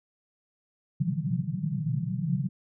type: band-pass noise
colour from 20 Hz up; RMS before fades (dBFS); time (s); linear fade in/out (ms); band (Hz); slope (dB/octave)
white; -29; 1-2.49; 5; 120 to 190; 96
effects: none